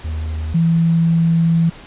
triangle / sine tone pair in turn, 78.4 / 165.78 Hz, D#2 / E3, +14 / +10 cents, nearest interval octave + minor second, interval 1296 cents, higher second, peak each -18 / -11 dBFS, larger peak second, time 0.04-0.54 / 0.54-1.7 s, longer second, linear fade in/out 10 ms, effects pink hiss -39 dBFS RMS until 1.86 s + resampled to 8000 Hz

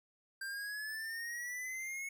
square exponential sweep, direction up, 1575 to 2200 Hz, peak -40 dBFS, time 0.41-2.09 s, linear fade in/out 5 ms, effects none

